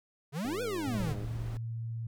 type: exponential two-way sweep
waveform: square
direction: up then down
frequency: 130 to 512 to 130 Hz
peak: -33 dBFS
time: 0.32-1.16 s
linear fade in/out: 50 ms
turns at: 0.62 s
type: click train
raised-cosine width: 2 ms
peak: -31 dBFS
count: 82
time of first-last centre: 0.45-1.244 s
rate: 102 Hz
type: tone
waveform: sine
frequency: 114.4 Hz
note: A#2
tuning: 32 cents flat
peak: -34 dBFS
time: 0.87-2.07 s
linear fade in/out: 5 ms
type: noise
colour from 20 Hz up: brown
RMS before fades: -41 dBFS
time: 0.94-1.57 s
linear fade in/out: 0 ms
effects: none